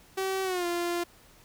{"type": "tone with pitch glide", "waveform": "sawtooth", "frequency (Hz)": [382.6, 346.8], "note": ["G4", "F4"], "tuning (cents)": [-42, -12], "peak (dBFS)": -24, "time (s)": [0.17, 1.04], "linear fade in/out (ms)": 10, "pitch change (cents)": -170, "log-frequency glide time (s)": [0.43, 0.66], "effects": ["pink hiss -57 dBFS RMS until 1.44 s"]}